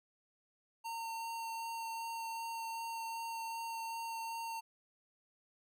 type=tone with vibrato; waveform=square; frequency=913 Hz; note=A#5; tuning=36 cents flat; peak=-40 dBFS; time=0.84-4.61 s; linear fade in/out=20 ms; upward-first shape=sine; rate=2.6 Hz; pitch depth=9 cents each way; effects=none